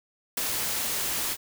white noise with ADSR envelope, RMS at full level -26 dBFS, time 0.37-1.37 s, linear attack 5 ms, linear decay 11 ms, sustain -3 dB, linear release 49 ms, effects none

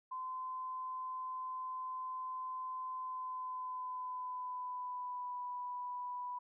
sine tone with pitch glide, 1027 to 987.4 Hz, C6 to B5, -33 to -1 cents, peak -39 dBFS, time 0.11-6.39 s, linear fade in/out 10 ms, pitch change -68 cents, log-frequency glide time 2.96-5.42 s, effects none

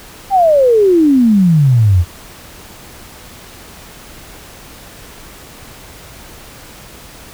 sine exponential sweep, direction down, 809 to 82.5 Hz, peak -6 dBFS, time 0.3-2.05 s, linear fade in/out 50 ms, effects pink hiss -36 dBFS RMS until 7.33 s

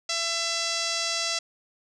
5% pulse tone with low-pass filter, 670 Hz, E5, 28 cents sharp, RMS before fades -28 dBFS, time 0.09-1.39 s, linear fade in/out 5 ms, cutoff 5700 Hz, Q 1.9, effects none

